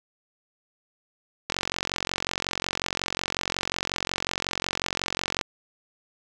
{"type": "click train", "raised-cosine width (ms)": 0.2, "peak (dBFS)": -8, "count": 179, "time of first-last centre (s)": [1.5, 5.412], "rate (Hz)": 45.5, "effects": []}